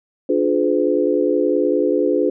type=chord; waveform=sine; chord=D diminished seventh; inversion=none; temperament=just; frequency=293.7 / 352.4 / 422.9 / 507.5 Hz; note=D4 / F4 / Ab4 / Cb5; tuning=0 / +16 / +31 / +47 cents; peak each=-20 dBFS; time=0.29-2.3 s; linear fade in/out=5 ms; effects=none